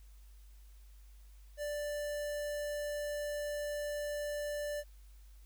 square tone with notch filter, 588 Hz, D5, 2 cents sharp, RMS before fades -38 dBFS, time 1.57-4.84 s, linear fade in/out 50 ms, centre 3500 Hz, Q 1.8, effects added 50 Hz sine -53 dBFS peak until 5.45 s + white hiss -69 dBFS RMS until 5.45 s

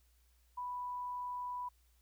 sine tone, 987.8 Hz, B5, in tune, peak -38 dBFS, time 0.57-1.69 s, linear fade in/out 10 ms, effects added 60 Hz sine -67 dBFS peak until 2.01 s + white hiss -75 dBFS RMS until 2.01 s

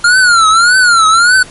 square tone with vibrato, 1396.9 Hz, F6, in tune, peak -5 dBFS, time 0.04-1.43 s, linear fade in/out 5 ms, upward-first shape triangle, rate 1.7 Hz, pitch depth 170 cents each way, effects pink hiss -34 dBFS RMS until 1.5 s + MP3 48 kbps

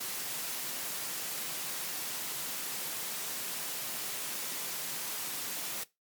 white high-pass noise, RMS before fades -37 dBFS, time 0-5.84 s, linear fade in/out 10 ms, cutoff 120 Hz, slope 96 dB/octave, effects noise-tail reverb RT60 0.2 s tail -19 dB re dry + MP3 96 kbps

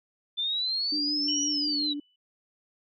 sine exponential two-way sweep, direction up then down, 3520 to 5830 to 3826 Hz, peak -26 dBFS, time 0.37-1.94 s, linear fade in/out 20 ms, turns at 1.43 s
sine tone with vibrato, 293.7 Hz, D4, in tune, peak -31 dBFS, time 0.92-2 s, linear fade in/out 5 ms, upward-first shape triangle, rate 5.6 Hz, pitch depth 36 cents each way
sine tone with exponential decay, 2981 Hz, F#7, 12 cents sharp, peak -28 dBFS, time 1.28-2.16 s, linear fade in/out 5 ms, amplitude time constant 190 ms
effects none

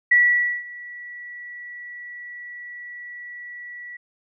sine tone with ADSR envelope, 1945 Hz, B6, 27 cents flat, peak -11 dBFS, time 0.11-3.97 s, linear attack 9 ms, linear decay 510 ms, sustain -23 dB, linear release 8 ms, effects none

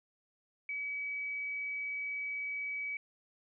sine tone, 2279 Hz, C#7, 47 cents sharp, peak -35 dBFS, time 0.69-2.97 s, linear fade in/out 2 ms, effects none

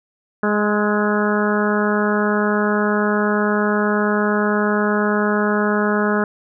harmonic tone with a mistuned harmonic, 208.5 Hz, G#3, 7 cents sharp, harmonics 1 / 2 / 3 / 4 / 5 / 6 / 7 / 8, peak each -19 / -21 / -25 / -29 / -27 / -26 / -25 / -28 dBFS, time 0.43-6.24 s, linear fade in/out 2 ms, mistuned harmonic 6, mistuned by +25 cents, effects none

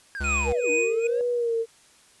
triangle linear two-way sweep, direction down then up, 1661.2 to 289.4 to 562 Hz, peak -29 dBFS, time 0.15-1.21 s, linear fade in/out 0 ms, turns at 0.7 s
square tone, 70.3 Hz, C#2, 25 cents sharp, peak -28 dBFS, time 0.2-0.53 s, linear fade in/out 10 ms
square tone with tremolo, 2489 Hz, D#7, in tune, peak -23 dBFS, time 0.24-1.07 s, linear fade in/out 2 ms, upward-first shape sine, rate 2.4 Hz, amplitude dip 95%
sine tone with vibrato, 470.9 Hz, A#4, 18 cents sharp, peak -22 dBFS, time 0.44-1.66 s, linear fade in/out 50 ms, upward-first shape sine, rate 1.5 Hz, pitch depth 57 cents each way
effects white hiss -56 dBFS RMS until 2.2 s + resampled to 24000 Hz

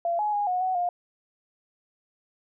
sine tone with pitch steps, 684 / 841 / 822 / 728 / 746 / 708 Hz, F5 / G#5 / G#5 / F#5 / F#5 / F5, -36 / +22 / -18 / -28 / +14 / +23 cents, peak -23 dBFS, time 0.05-0.89 s, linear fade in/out 2 ms, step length 140 ms, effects none

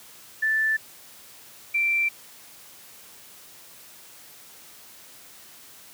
sine tone pair in turn, 1760 / 2349 Hz, A6 / D7, 0 / 0 cents, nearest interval perfect fourth, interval 500 cents, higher second, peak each -20 dBFS, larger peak neither, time 0.42-0.77 / 1.74-2.09 s, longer neither, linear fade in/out 10 ms, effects white hiss -48 dBFS RMS until 5.93 s + high-pass 80 Hz 12 dB/octave

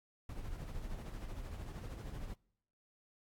brown noise with tremolo, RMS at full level -42 dBFS, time 0.29-2.34 s, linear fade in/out 2 ms, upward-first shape sine, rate 13 Hz, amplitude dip 45%, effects noise-tail reverb RT60 0.8 s tail -26 dB re dry + AAC 64 kbps

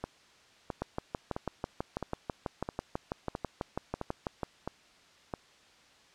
two click trains, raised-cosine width 1 ms, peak -18 / -20 dBFS, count 23 / 9, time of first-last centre 0.82-4.432 / 0.04-5.338 s, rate 6.09 / 1.51 Hz, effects white hiss -60 dBFS RMS until 6.14 s + low-pass 5000 Hz 12 dB/octave

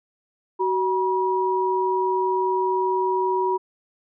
sine tone pair together, 375.5 / 962.5 Hz, F#4 / B5, +26 / -45 cents, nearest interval octave + major third, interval 1629 cents, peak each -22 dBFS, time 0.59-3.58 s, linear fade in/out 20 ms, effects none

